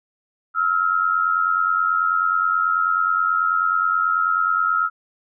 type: tone pair together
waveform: sine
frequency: 1300 / 1389.3 Hz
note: E6 / F6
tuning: -24 / -9 cents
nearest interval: minor second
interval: 115 cents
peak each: -19 / -20 dBFS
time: 0.54-4.9 s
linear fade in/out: 50 ms
effects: none